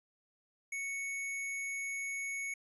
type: tone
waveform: square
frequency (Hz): 2217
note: C#7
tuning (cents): 0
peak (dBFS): -37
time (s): 0.72-2.54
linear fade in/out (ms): 5
effects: resampled to 32000 Hz